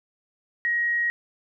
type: tone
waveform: sine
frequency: 1891 Hz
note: A#6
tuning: 24 cents sharp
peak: -21 dBFS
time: 0.65-1.1 s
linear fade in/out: 0 ms
effects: none